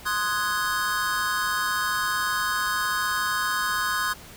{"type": "chord", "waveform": "square", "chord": "Ab dominant seventh", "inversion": "first", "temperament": "equal", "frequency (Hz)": [1046.5, 1244.5, 1480, 1661.2], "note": ["C6", "Eb6", "Gb6", "Ab6"], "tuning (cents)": [0, 0, 0, 0], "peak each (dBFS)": -30, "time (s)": [0.05, 4.14], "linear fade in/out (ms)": 20, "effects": ["pink hiss -45 dBFS RMS until 4.36 s"]}